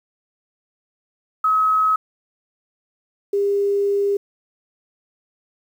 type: tone pair in turn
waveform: sine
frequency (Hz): 1279 / 401.9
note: D#6 / G4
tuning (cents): +47 / +43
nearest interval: octave + minor sixth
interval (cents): 2004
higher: first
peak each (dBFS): -14 / -16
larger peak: first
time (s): 1.44-1.96 / 3.33-4.17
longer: second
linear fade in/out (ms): 5
effects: 8-bit